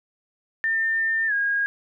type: tone with pitch glide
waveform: sine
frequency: 1802 to 1633.5 Hz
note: A6 to G#6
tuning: +41 to -29 cents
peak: -20 dBFS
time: 0.64-1.66 s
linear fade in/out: 0 ms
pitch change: -170 cents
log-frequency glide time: 1.27-1.33 s
effects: none